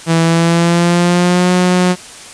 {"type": "tone with pitch glide", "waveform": "sawtooth", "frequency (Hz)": [164.9, 180.87], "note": ["E3", "F#3"], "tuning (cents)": [1, -39], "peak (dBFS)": -5, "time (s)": [0.06, 1.96], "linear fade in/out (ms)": 50, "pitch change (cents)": 160, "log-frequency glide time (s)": [0.22, 1.52], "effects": ["white hiss -33 dBFS RMS until 2.33 s", "resampled to 22050 Hz"]}